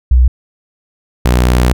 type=tone pair in turn; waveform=sine / sawtooth; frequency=62.2 / 61.41 Hz; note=B1 / B1; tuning=+13 / -9 cents; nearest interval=unison; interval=22 cents; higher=first; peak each=-4 dBFS; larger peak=neither; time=0.11-0.28 / 1.25-1.73 s; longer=second; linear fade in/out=5 ms; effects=none